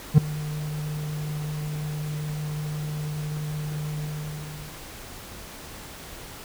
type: tone with ADSR envelope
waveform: triangle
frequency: 150.9 Hz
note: D3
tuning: 47 cents sharp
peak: -5 dBFS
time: 0.14-4.85 s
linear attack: 39 ms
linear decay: 5 ms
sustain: -21 dB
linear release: 870 ms
effects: pink hiss -41 dBFS RMS until 6.44 s